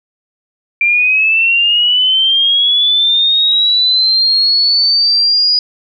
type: linear sweep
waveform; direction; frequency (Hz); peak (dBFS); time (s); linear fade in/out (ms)
sine; up; 2361 to 4927; -8; 0.81-5.59; 2
effects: none